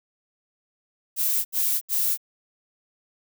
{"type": "noise bursts", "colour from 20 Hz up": "violet", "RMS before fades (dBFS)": -23, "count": 3, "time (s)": [1.16, 2.176], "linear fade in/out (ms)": 50, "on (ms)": 290, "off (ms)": 73, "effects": []}